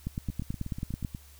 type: two click trains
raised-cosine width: 5 ms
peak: -24 / -19 dBFS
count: 8 / 10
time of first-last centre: 0.3-1.148 / 0.07-1.048 s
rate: 8.25 / 9.2 Hz
effects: added 71 Hz sine -52 dBFS peak until 1.39 s + white hiss -57 dBFS RMS until 1.39 s